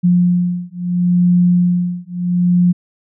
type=beating tone pair; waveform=sine; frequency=176.9 / 177.64 Hz; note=F3 / F3; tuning=+23 / +30 cents; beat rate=0.74 Hz; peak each=-14 dBFS; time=0.03-2.73 s; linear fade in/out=20 ms; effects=none